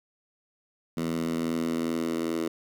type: tone with high-pass filter sweep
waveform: 10% pulse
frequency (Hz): 82.5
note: E2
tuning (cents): +2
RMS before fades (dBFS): -29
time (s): 0.97-2.48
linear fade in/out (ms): 5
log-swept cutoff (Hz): 200 to 310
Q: 3.1
effects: none